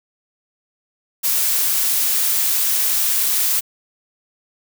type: noise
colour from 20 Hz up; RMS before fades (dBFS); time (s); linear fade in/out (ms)
blue; -18; 1.23-3.61; 20
effects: none